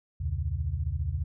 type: tone cluster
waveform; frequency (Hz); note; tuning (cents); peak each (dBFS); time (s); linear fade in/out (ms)
sine; 69.7 / 84.4 / 115.9 / 138.2; C#2 / E2 / A#2 / C#3; +10 / +41 / -10 / -5; -32 / -30 / -38 / -37; 0.2-1.24; 10
effects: none